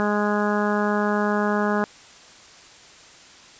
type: harmonic tone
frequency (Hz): 207.7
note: G#3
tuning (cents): 0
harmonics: 1 / 2 / 3 / 4 / 5 / 6 / 7 / 8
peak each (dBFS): -23 / -26 / -28 / -29 / -30 / -31 / -31 / -32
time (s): 0-1.84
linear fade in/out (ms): 0
effects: white hiss -47 dBFS RMS until 3.59 s + resampled to 16000 Hz